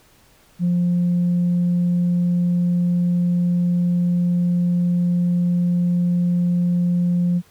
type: tone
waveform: sine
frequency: 175.7 Hz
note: F3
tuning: 11 cents sharp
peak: -14 dBFS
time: 0.59-7.42 s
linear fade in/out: 50 ms
effects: tanh soft clip ceiling -13 dBFS + pink hiss -54 dBFS RMS until 7.5 s